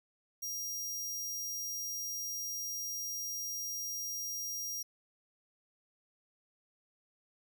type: tone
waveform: sawtooth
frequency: 5700 Hz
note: F8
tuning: 34 cents sharp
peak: -34 dBFS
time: 0.42-4.83 s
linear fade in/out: 10 ms
effects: none